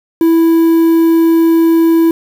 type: tone with quantisation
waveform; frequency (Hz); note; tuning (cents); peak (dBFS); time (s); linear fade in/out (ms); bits
triangle; 329.6; E4; 0; -4; 0.21-2.11; 2; 5
effects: none